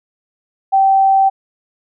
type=tone; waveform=sine; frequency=776 Hz; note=G5; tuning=18 cents flat; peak=-8 dBFS; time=0.72-1.3 s; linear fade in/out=20 ms; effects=none